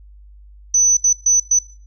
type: tone bursts at uneven times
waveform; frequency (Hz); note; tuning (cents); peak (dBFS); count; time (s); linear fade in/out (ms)
sine; 6000; F#8; +23; -10; 4; 0.74-0.97 / 1.04-1.13 / 1.26-1.4 / 1.51-1.59; 5
effects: noise-tail reverb RT60 0.4 s tail -17 dB re dry + added 50 Hz sine -40 dBFS peak until 1.86 s